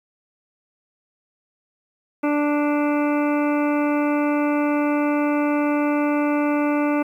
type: harmonic tone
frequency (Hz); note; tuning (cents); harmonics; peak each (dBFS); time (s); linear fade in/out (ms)
293.7; D4; 0; 1 / 2 / 3 / 4 / 5 / 7 / 8 / 9; -19 / -25 / -29 / -31 / -33 / -36 / -37 / -38; 2.23-7.03; 10
effects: 9-bit